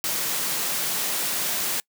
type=high-pass noise; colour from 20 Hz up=white; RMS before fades=-26 dBFS; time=0.04-1.8 s; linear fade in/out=0 ms; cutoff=120 Hz; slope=96 dB/octave; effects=noise-tail reverb RT60 0.1 s tail -26 dB re dry